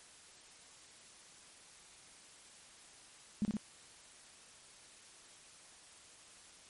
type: tone with echo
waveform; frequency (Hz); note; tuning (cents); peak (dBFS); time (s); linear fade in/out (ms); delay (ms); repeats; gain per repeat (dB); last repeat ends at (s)
sine; 210.6; G#3; +24; -29; 3.42-3.45; 0; 59; 2; -2; 3.568
effects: white hiss -58 dBFS RMS until 6.69 s + MP3 48 kbps